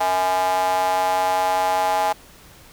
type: tone with high-pass filter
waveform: square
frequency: 92.5 Hz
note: F#2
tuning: in tune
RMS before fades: -20 dBFS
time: 0-2.13 s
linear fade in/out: 10 ms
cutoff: 770 Hz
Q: 10
effects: pink hiss -47 dBFS RMS until 2.72 s